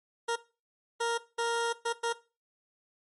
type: tone bursts at uneven times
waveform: 20% pulse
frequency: 466.2 Hz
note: A#4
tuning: in tune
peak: -23 dBFS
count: 5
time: 0.28-0.36 / 1-1.18 / 1.38-1.73 / 1.85-1.93 / 2.03-2.13 s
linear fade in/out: 10 ms
effects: noise-tail reverb RT60 0.3 s tail -17 dB re dry + MP3 48 kbps